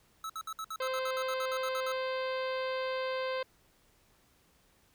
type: tone bursts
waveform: square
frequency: 1301 Hz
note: E6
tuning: 23 cents flat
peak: -37 dBFS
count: 15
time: 0.24-1.92 s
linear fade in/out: 2 ms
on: 56 ms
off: 60 ms
type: harmonic tone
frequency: 520 Hz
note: C5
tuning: 11 cents flat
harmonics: 1 / 2 / 3 / 4 / 5 / 6 / 7 / 8 / 9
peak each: -33 / -39 / -43 / -45 / -47 / -49 / -50 / -51 / -52 dBFS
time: 0.8-3.43 s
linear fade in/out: 5 ms
effects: pink hiss -67 dBFS RMS until 4.94 s